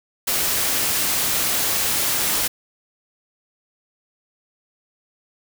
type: noise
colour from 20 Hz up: white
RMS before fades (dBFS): -21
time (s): 0.27-2.48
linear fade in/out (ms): 10
effects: none